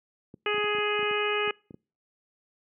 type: clicks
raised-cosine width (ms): 3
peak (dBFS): -29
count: 12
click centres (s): 0.341 / 0.544 / 0.58 / 0.642 / 0.749 / 0.785 / 0.992 / 1.028 / 1.111 / 1.476 / 1.708 / 1.743
type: harmonic tone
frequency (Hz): 417.4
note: G#4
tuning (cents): +9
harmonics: 1 / 2 / 3 / 4 / 5 / 6 / 7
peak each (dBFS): -28 / -37 / -32 / -35 / -35 / -32 / -34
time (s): 0.46-1.51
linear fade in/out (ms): 2
effects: noise-tail reverb RT60 0.4 s tail -26 dB re dry + high-pass 150 Hz 12 dB/octave